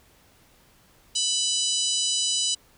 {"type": "harmonic tone", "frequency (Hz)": 992, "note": "B5", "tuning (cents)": 7, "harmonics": [3, 4, 5, 6, 7, 8, 9], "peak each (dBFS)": [-28, -29, -30, -31, -31, -32, -33], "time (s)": [1.15, 2.55], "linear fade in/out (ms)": 10, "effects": ["pink hiss -58 dBFS RMS until 2.77 s"]}